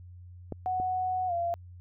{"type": "clicks", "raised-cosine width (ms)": 2, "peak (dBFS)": [-21, -25], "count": 2, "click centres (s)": [0.523, 0.8]}
{"type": "tone with pitch glide", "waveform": "sine", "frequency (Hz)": [740, 686.5], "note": ["F#5", "F5"], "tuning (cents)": [0, -30], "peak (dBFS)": -27, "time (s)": [0.66, 1.54], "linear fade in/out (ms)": 0, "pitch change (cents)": -130, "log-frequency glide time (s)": [1.27, 1.33]}
{"effects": ["added 89 Hz sine -45 dBFS peak until 1.8 s"]}